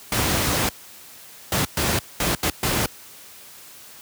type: noise bursts at uneven times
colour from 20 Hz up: pink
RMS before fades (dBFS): -21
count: 6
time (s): 0.12-0.69 / 1.52-1.65 / 1.77-1.99 / 2.2-2.35 / 2.43-2.5 / 2.63-2.86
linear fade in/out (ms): 2
effects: white hiss -44 dBFS RMS until 4.01 s + high-pass 60 Hz 12 dB/octave